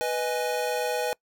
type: chord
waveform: square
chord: G# minor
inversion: first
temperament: equal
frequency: 493.9 / 622.3 / 830.6 Hz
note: B4 / D#5 / G#5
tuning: 0 / 0 / 0 cents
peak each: -29 / -32 / -32 dBFS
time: 0.01-1.13 s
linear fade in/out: 0 ms
effects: noise-tail reverb RT60 0.1 s tail -24 dB re dry